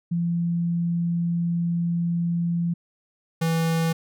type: tone pair in turn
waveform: sine / square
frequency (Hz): 170.8 / 164.1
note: F3 / E3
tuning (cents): -38 / -8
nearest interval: minor second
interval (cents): 70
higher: first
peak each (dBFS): -21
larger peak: neither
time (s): 0.11-2.74 / 3.41-3.93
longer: first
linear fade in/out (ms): 10
effects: none